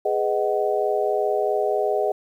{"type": "chord", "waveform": "sine", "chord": "G# minor seventh", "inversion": "none", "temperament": "just", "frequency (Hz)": [415.3, 498.4, 623, 747.5], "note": ["G#4", "B4", "D#5", "F#5"], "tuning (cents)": [0, 16, 2, 17], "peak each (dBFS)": [-23, -28, -24, -26], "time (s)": [0.05, 2.12], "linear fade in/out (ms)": 5, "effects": ["9-bit"]}